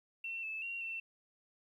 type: tone with pitch steps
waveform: sine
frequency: 2704 / 2621 / 2749 / 2691 Hz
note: E7 / E7 / F7 / E7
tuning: +43 / -11 / -28 / +35 cents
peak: -38 dBFS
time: 0.24-1 s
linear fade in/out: 5 ms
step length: 190 ms
effects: 12-bit